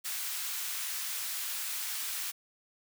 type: high-pass noise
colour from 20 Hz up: white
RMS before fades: -36 dBFS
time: 0.04-2.32 s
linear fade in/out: 20 ms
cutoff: 1300 Hz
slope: 12 dB/octave
effects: none